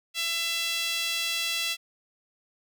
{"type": "tone with high-pass filter", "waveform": "sawtooth", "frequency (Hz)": 670, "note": "E5", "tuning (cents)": 28, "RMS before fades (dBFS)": -29, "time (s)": [0.14, 1.77], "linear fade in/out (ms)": 50, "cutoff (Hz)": 3000, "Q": 2.3, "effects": []}